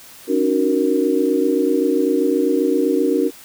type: chord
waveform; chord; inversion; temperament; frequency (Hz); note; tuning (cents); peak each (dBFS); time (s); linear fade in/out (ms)
sine; D# minor seventh; third; equal with one note detuned; 277.2 / 304.9 / 370 / 466.2; C#4 / D#4 / F#4 / A#4; 0 / -35 / 0 / 0; -20; 0.27-3.31; 50
effects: white hiss -42 dBFS RMS until 3.44 s